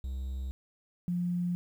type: tone pair in turn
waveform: triangle / sine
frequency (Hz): 65.7 / 176.31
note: C2 / F3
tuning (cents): +8 / +17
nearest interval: octave + perfect fourth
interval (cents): 1709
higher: second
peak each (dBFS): -31 / -28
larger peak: second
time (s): 0.04-0.51 / 1.08-1.55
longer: neither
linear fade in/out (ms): 0
effects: 10-bit